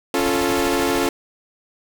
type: chord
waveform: sawtooth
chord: Db augmented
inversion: none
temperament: equal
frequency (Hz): 277.2 / 349.2 / 440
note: Db4 / F4 / A4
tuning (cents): 0 / 0 / 0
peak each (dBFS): -18 / -18 / -19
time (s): 0.14-1.09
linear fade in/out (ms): 2
type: noise with tremolo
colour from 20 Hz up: pink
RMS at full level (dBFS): -30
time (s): 0.18-1.07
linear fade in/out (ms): 10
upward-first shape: square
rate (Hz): 13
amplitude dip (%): 55
effects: none